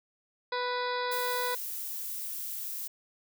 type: harmonic tone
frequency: 493.9 Hz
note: B4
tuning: in tune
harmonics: 1 / 2 / 3 / 4 / 5 / 7 / 8 / 9 / 10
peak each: -34 / -33 / -38 / -41 / -47 / -45 / -41 / -48 / -47 dBFS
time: 0.52-1.55 s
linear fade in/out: 5 ms
type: noise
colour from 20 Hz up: violet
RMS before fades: -37 dBFS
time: 1.11-2.88 s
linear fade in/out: 10 ms
effects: none